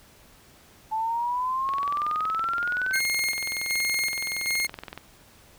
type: exponential sweep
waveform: sine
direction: up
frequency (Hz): 869 to 1568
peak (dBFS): -24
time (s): 0.91-3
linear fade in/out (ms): 20
type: click train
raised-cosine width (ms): 0.3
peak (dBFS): -20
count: 71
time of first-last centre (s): 1.69-4.976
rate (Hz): 21.3
type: tone with tremolo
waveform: sawtooth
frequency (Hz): 2142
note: C7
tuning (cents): +40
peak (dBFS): -20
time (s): 2.93-4.67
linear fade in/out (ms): 10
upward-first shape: square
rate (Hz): 1.3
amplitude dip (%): 40
effects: pink hiss -54 dBFS RMS until 5.58 s